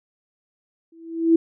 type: tone with exponential growth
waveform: sine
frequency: 329.6 Hz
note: E4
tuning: in tune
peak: -9 dBFS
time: 0.92-1.36 s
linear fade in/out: 5 ms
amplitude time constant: 95 ms
effects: none